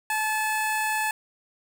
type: tone with notch filter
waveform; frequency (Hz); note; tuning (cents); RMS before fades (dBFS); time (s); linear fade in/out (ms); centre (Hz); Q
15% pulse; 865; A5; -30; -26; 0.1-1.11; 2; 3700; 1.7
effects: none